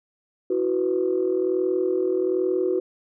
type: chord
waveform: sine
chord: E suspended second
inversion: none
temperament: just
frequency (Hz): 329.6 / 370.8 / 494.4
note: E4 / F#4 / B4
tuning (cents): 0 / +4 / +2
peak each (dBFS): -27 / -21 / -27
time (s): 0.5-2.8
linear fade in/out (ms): 5
effects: tanh soft clip ceiling -12 dBFS